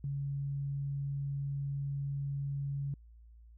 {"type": "tone", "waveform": "sine", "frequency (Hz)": 140, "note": "C#3", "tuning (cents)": 18, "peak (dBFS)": -33, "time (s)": [0.04, 2.94], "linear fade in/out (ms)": 2, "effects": ["added 57 Hz sine -53 dBFS peak until 3.57 s"]}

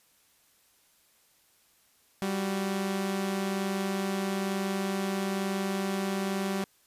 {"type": "tone pair together", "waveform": "sawtooth", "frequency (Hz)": [195.55, 370], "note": ["G3", "F#4"], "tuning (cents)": [-4, 0], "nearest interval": "major seventh", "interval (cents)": 1104, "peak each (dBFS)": [-25, -33], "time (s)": [2.22, 6.64], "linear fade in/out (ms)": 0, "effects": ["white hiss -65 dBFS RMS until 6.86 s", "resampled to 32000 Hz"]}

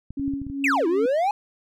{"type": "clicks", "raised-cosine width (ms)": 5, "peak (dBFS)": -23, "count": 7, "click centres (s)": [0.106, 0.197, 0.279, 0.337, 0.417, 0.467, 0.5]}
{"type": "tone with tremolo", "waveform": "sine", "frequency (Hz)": 277.2, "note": "C#4", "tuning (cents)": 0, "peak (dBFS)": -22, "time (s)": [0.17, 1.06], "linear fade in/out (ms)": 5, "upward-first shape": "triangle", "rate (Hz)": 2.5, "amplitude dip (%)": 80}
{"type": "exponential two-way sweep", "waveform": "triangle", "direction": "down then up", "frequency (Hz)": [2759, 317.6, 854], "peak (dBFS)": -17, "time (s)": [0.64, 1.31], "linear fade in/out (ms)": 2, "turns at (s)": 0.87}
{"effects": []}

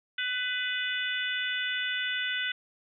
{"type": "harmonic tone with a mistuned harmonic", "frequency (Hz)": 499.6, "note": "B4", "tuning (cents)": 20, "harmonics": [3, 4, 5, 6, 7], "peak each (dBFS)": [-32, -35, -39, -35, -36], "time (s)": [0.18, 2.52], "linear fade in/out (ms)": 5, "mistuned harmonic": 6, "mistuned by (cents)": -19, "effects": []}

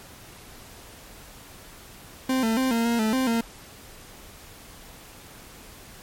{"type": "tone with pitch steps", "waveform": "40% pulse", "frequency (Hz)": [260.7, 224, 261.1, 230.4, 234.1, 218.2, 260.9, 230], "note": ["C4", "A3", "C4", "A#3", "A#3", "A3", "C4", "A#3"], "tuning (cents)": [-6, 31, -3, -20, 8, -14, -5, -23], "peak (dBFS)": -20, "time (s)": [2.29, 3.41], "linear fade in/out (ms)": 5, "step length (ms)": 140, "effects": ["pink hiss -46 dBFS RMS until 6.02 s", "MP3 64 kbps"]}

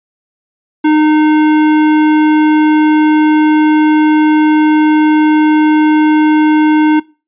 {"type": "tone with tanh clipping", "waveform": "sine", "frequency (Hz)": 306.6, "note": "D#4", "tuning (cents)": -25, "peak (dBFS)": -8, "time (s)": [0.84, 7], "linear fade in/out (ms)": 10, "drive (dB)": 18, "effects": ["noise-tail reverb RT60 0.3 s tail -21 dB re dry", "resampled to 8000 Hz"]}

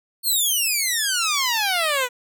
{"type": "exponential sweep", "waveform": "10% pulse", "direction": "down", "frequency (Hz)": [4412, 480], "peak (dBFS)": -11, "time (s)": [0.23, 2.09], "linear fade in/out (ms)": 50, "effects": []}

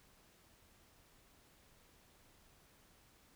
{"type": "silence", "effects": ["pink hiss -67 dBFS RMS until 3.35 s"]}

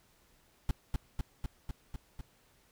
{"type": "noise with echo", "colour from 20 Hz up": "brown", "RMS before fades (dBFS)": -28, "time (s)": [0.69, 0.71], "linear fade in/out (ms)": 0, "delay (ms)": 250, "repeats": 6, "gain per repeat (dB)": -2, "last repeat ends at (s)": 2.21, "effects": ["pink hiss -67 dBFS RMS until 2.71 s"]}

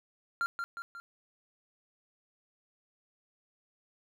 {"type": "tone with echo", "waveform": "triangle", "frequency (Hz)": 1386, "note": "F6", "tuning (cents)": -14, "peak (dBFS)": -26, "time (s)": [0.41, 0.46], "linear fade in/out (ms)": 0, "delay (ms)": 180, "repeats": 3, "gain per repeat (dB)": -5, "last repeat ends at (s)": 1, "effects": []}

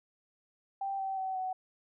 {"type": "tone with pitch steps", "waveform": "sine", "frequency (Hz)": [784, 771.9, 759.9, 748.2], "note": ["G5", "G5", "F#5", "F#5"], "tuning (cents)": [0, -27, 46, 19], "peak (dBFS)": -32, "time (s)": [0.81, 1.53], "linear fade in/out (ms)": 5, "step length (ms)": 180, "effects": []}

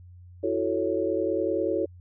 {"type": "chord", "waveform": "sine", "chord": "F# minor seventh", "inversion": "third", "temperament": "equal", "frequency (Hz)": [329.6, 370, 440, 554.4], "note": ["E4", "F#4", "A4", "C#5"], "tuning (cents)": [0, 0, 0, 0], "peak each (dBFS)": -29, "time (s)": [0.43, 1.86], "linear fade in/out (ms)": 10, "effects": ["added 89 Hz sine -45 dBFS peak until 2 s"]}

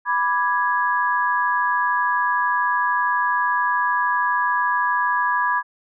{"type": "chord", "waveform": "sine", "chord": "G# diminished", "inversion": "first", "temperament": "equal", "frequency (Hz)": [987.8, 1174.7, 1661.2], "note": ["B5", "D6", "G#6"], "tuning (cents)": [0, 0, 0], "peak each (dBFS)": [-20, -25, -22], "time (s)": [0.05, 5.63], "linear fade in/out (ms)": 50, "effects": []}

